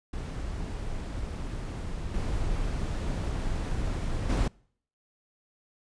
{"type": "noise with level steps", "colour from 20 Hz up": "brown", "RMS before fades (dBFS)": [-34, -30, -24], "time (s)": [0.13, 4.48], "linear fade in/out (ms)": 5, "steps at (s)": [2.14, 4.29], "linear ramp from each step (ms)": 5, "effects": ["noise-tail reverb RT60 0.6 s tail -26 dB re dry", "resampled to 22050 Hz"]}